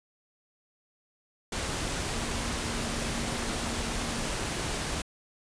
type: tone in noise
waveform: sine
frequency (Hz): 233.1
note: A#3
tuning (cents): 0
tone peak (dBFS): -39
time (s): 2.14-4.26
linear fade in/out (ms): 5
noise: pink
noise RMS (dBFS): -32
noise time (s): 1.52-5.02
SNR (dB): -10
effects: resampled to 22050 Hz